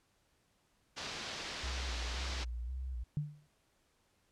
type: low-pass noise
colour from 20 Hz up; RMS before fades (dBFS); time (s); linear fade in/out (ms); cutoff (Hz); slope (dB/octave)
white; -43; 0.96-2.45; 20; 5300; 24
type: tone with vibrato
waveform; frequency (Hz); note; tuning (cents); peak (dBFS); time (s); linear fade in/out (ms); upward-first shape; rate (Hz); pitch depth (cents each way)
sine; 61.74; B1; 0; -37; 1.63-3.04; 10; square; 1.9; 73
type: tone with exponential decay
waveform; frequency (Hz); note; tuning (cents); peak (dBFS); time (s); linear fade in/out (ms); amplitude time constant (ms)
sine; 148.4; D3; +18; -29; 3.17-3.47; 0; 64
effects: pink hiss -74 dBFS RMS until 4.31 s + low-pass 11000 Hz 12 dB/octave